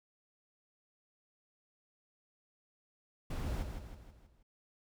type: noise with echo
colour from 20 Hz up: brown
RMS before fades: -37 dBFS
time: 3.3-3.63 s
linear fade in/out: 5 ms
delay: 160 ms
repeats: 5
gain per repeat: -6 dB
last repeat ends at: 4.43 s
effects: none